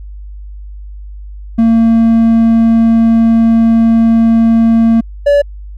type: tone pair in turn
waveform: triangle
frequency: 227.7 / 573.8 Hz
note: A#3 / D5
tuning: -40 / -40 cents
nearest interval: octave + major third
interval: 1600 cents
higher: second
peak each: -3 dBFS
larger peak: neither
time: 1.58-5.01 / 5.26-5.42 s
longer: first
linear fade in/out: 10 ms
effects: added 50 Hz sine -25 dBFS peak until 5.77 s